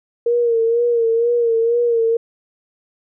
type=tone with vibrato; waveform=sine; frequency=466.2 Hz; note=A#4; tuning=in tune; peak=-13 dBFS; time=0.26-2.17 s; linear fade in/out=5 ms; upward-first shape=sine; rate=2.1 Hz; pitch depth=50 cents each way; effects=none